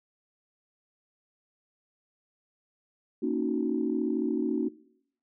sine chord, D# minor seventh, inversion second, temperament equal, 233.1 / 277.2 / 311.1 / 370 Hz, A#3 / C#4 / D#4 / F#4, 0 / 0 / 0 / 0 cents, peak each -31 dBFS, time 3.22-4.69 s, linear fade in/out 10 ms, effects noise-tail reverb RT60 0.7 s tail -20 dB re dry + tanh soft clip ceiling -15 dBFS

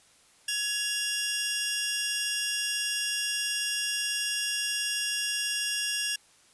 15% pulse tone pair together, 1680.1 / 2794 Hz, G#6 / F7, +20 / 0 cents, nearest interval major sixth, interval 880 cents, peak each -26 / -22 dBFS, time 0.48-6.16 s, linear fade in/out 5 ms, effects white hiss -60 dBFS RMS until 6.53 s + resampled to 24000 Hz

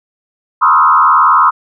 sine tone with frequency modulation, 1162 Hz, D6, 19 cents flat, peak -5 dBFS, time 0.61-1.51 s, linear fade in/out 20 ms, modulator 79.3 Hz, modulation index 2.4, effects none

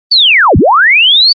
sine linear two-way sweep, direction down then up, 4625 to 53.8 to 4625 Hz, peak -3 dBFS, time 0.11-1.33 s, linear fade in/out 10 ms, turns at 0.57 s, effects Opus 32 kbps

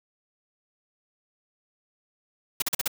white noise bursts, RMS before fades -25 dBFS, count 5, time 2.6-2.878 s, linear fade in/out 5 ms, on 22 ms, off 42 ms, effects none

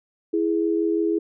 sine tone pair together, 330.3 / 416.2 Hz, E4 / G#4, +4 / +4 cents, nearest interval major third, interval 400 cents, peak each -21 / -23 dBFS, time 0.33-1.19 s, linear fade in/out 10 ms, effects none

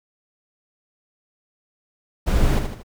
brown noise with echo, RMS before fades -18 dBFS, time 2.26-2.6 s, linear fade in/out 20 ms, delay 78 ms, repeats 3, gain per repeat -6 dB, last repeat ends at 2.834 s, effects none

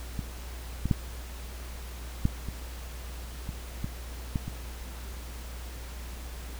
clicks, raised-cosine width 5 ms, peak -19 / -16 / -10 / -11 / -23 / -23 / -18 / -15 / -21 dBFS, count 9, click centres 0.192 / 0.856 / 0.912 / 2.254 / 2.487 / 3.491 / 3.844 / 4.358 / 4.48 s, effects added 60 Hz sine -38 dBFS peak until 6.59 s + pink hiss -46 dBFS RMS until 6.59 s

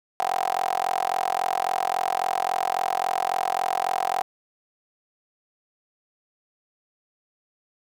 15% pulse tone with high-pass filter, 43.65 Hz, F1, in tune, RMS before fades -25 dBFS, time 0.2-4.22 s, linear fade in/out 0 ms, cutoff 770 Hz, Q 8.8, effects none

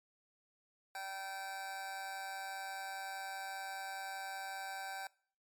25% pulse tone with amplitude modulation, 775 Hz, G5, 20 cents flat, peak -35 dBFS, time 0.95-5.07 s, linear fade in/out 2 ms, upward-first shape sine, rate 189 Hz, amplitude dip 60%, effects noise-tail reverb RT60 0.5 s tail -22 dB re dry + MP3 96 kbps

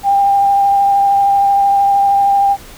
sine tone with vibrato, 797 Hz, G5, 28 cents sharp, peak -8 dBFS, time 0.03-2.57 s, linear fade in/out 50 ms, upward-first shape sine, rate 13 Hz, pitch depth 12 cents each way, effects pink hiss -37 dBFS RMS until 2.77 s

